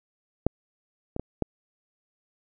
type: clicks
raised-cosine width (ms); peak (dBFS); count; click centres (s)
2; -7 / -17 / -17 / -11; 4; 0.466 / 1.164 / 1.196 / 1.423
effects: none